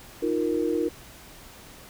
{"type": "chord", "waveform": "sine", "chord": "Eb suspended second", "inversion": "none", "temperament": "just", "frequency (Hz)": [311.1, 350, 466.7], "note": ["Eb4", "F4", "Bb4"], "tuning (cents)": [0, 4, 2], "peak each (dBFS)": -27, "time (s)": [0.22, 0.89], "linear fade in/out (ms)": 10, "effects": ["pink hiss -47 dBFS RMS until 1.89 s"]}